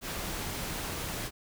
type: noise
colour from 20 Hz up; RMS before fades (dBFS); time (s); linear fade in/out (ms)
pink; -36; 0.01-1.31; 50
effects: none

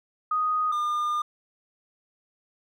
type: tone pair in turn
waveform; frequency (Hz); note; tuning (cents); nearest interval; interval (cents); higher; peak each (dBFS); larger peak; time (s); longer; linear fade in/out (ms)
sine / triangle; 1244.5 / 1208.4; D#6 / D6; 0 / +49; minor second; 51; first; -22; neither; 0.31-0.72 / 0.72-1.22; second; 5
effects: none

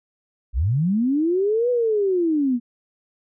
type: linear two-way sweep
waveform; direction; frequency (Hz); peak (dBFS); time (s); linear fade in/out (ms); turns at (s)
sine; up then down; 47.76 to 498.2 to 231.5; -17; 0.53-2.6; 50; 1.7
effects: none

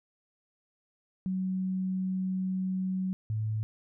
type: tone pair in turn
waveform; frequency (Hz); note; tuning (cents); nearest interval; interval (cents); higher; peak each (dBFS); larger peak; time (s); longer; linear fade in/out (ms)
sine; 187.2 / 108.65; F#3 / A2; +20 / -21; major sixth; 941; first; -28; neither; 1.26-3.13 / 3.3-3.63; first; 0
effects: none

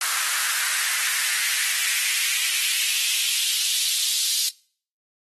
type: noise with high-pass filter sweep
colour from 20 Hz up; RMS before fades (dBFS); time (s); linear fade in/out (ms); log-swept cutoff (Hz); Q
white; -23; 0.01-4.49; 2; 1300 to 4000; 2.4
effects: noise-tail reverb RT60 0.5 s tail -24 dB re dry + AAC 32 kbps

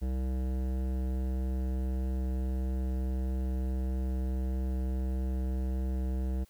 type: tone with hard clipping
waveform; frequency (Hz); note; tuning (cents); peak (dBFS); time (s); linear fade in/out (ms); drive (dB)
sine; 64.4; C2; -27; -31; 0.01-6.45; 20; 15
effects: white hiss -65 dBFS RMS until 6.49 s

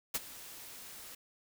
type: noise with ADSR envelope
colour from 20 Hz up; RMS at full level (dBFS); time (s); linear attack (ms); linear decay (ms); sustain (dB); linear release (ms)
white; -31; 0.14-1.15; 10; 34; -18; 5
effects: none

